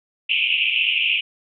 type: band-pass noise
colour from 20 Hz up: white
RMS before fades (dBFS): -20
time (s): 0.29-1.21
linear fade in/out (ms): 10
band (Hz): 2400 to 3000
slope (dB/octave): 96
effects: none